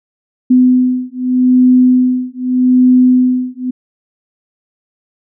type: beating tone pair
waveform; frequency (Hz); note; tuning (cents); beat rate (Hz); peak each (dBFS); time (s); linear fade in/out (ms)
sine; 252.2 / 253.02; B3 / B3; +36 / +42; 0.82; -10; 0.5-3.71; 10
effects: none